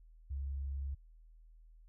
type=tone; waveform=sine; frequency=68.6 Hz; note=C#2; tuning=17 cents flat; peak=-36 dBFS; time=0.3-0.95 s; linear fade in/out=10 ms; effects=added 40 Hz sine -56 dBFS peak until 1.88 s